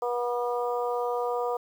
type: harmonic tone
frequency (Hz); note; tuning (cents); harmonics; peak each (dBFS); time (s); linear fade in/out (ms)
242.3; B3; -33; 2 / 3 / 4 / 5; -28 / -32 / -34 / -36; 0.02-1.57; 5
effects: 9-bit